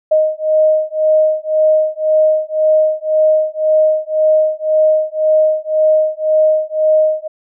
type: beating tone pair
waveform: sine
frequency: 621 / 622.9 Hz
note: D#5 / D#5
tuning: -3 / +2 cents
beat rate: 1.9 Hz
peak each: -13 dBFS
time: 0.11-7.28 s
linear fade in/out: 10 ms
effects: none